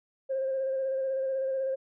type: tone with vibrato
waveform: sine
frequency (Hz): 532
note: C5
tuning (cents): +29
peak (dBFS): -26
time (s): 0.29-1.76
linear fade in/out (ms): 20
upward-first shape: square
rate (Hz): 16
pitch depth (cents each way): 18
effects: tanh soft clip ceiling -23 dBFS